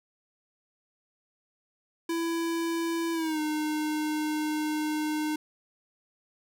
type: tone with pitch glide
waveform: square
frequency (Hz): 333.2 to 305.5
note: E4 to D#4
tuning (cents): +19 to -32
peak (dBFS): -28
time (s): 2.09-5.36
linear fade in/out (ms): 5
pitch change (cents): -151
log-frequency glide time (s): 3.13-3.4
effects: none